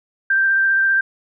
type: tone with vibrato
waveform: sine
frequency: 1574 Hz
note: G6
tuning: 7 cents sharp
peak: -13 dBFS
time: 0.3-1.01 s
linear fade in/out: 5 ms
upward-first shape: sine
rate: 15 Hz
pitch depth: 13 cents each way
effects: none